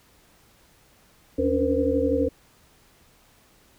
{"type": "tone cluster", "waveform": "sine", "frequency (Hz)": [80.8, 277.4, 289.3, 467, 513], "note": ["E2", "C#4", "D4", "A#4", "C5"], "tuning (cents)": [-34, 1, -26, 3, -34], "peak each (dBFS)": [-30, -25, -29, -25, -25], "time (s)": [1.38, 2.29], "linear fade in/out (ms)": 10, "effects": ["pink hiss -58 dBFS RMS until 3.78 s"]}